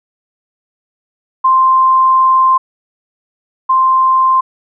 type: tone pair in turn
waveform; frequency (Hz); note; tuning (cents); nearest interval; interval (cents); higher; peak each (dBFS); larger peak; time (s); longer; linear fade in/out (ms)
sine; 1046.5 / 1046.5; C6 / C6; 0 / 0; unison; 0; neither; -6 / -7; first; 1.44-2.58 / 3.69-4.41; first; 10
effects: none